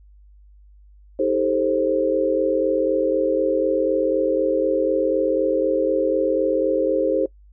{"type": "chord", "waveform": "sine", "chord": "A half-diminished seventh", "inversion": "second", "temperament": "just", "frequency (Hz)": [316.8, 396, 440, 528], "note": ["Eb4", "G4", "A4", "C5"], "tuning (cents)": [31, 18, 0, 16], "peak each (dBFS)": [-24, -24, -24, -20], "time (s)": [1.19, 7.26], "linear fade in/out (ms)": 5, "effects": ["noise-tail reverb RT60 0.1 s tail -21 dB re dry", "added 50 Hz sine -46 dBFS peak until 7.52 s"]}